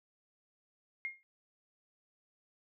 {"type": "tone with exponential decay", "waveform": "sine", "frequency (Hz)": 2133, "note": "C7", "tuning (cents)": 33, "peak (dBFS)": -32, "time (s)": [1.05, 1.23], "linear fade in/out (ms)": 0, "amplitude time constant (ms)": 37, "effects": []}